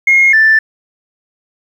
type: tone pair in turn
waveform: sine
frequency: 2148 / 1766.7 Hz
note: C7 / A6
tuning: +45 / +7 cents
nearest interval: minor third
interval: 338 cents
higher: first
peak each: -4 dBFS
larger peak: neither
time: 0.07-0.33 / 0.33-0.59 s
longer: neither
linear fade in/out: 5 ms
effects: tanh soft clip ceiling -1 dBFS + 7-bit